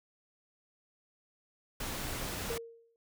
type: noise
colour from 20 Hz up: pink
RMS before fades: -38 dBFS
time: 1.8-2.58 s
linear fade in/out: 5 ms
type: tone with exponential decay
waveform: sine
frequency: 461.6 Hz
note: A#4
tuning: 17 cents flat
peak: -32 dBFS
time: 2.5-2.96 s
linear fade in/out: 1 ms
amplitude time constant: 98 ms
effects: none